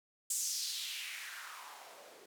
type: noise with band-pass filter sweep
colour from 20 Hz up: blue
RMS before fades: -42 dBFS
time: 0.3-2.26 s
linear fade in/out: 5 ms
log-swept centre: 7900 to 380 Hz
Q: 2.7
effects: none